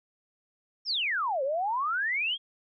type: exponential two-way sweep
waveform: sine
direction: down then up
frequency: 5640 to 516 to 3342 Hz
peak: -26 dBFS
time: 0.85-2.38 s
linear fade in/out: 50 ms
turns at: 1.43 s
effects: none